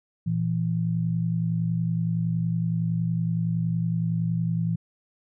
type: tone pair together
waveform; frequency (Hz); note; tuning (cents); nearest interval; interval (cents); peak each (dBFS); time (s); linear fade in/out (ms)
sine; 116.54 / 167.31; A#2 / E3; 0 / +26; tritone; 626; -27 / -24; 0.26-4.76; 10
effects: none